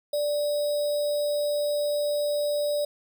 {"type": "tone with sample-and-hold", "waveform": "sine", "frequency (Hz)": 587, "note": "D5", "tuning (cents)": -1, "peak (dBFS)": -23, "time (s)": [0.13, 2.85], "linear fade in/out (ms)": 5, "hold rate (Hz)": 4410, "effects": []}